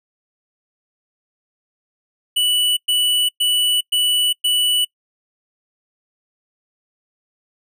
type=tone bursts; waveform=square; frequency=2960 Hz; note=F#7; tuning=in tune; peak=-15 dBFS; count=5; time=2.36-4.85 s; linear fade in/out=10 ms; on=410 ms; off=110 ms; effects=noise-tail reverb RT60 0.1 s tail -25 dB re dry

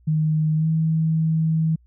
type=tone with pitch glide; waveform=sine; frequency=155.5 to 159.96 Hz; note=D#3 to D#3; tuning=-1 to +48 cents; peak=-17 dBFS; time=0.07-1.76 s; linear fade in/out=10 ms; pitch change=+49 cents; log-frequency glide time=0.56-0.67 s; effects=added 60 Hz sine -52 dBFS peak until 1.86 s

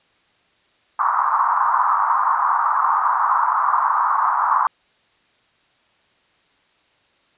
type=band-pass noise; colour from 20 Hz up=white; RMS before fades=-18 dBFS; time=0.99-4.67 s; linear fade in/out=2 ms; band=920 to 1200 Hz; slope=48 dB/octave; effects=white hiss -60 dBFS RMS until 7.37 s + resampled to 8000 Hz

